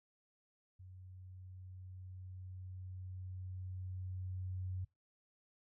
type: tone with level ramp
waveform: sine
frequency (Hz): 92.5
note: F#2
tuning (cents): 0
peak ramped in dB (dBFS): -52 to -38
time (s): 0.79-4.85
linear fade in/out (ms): 10
effects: noise-tail reverb RT60 0.2 s tail -22 dB re dry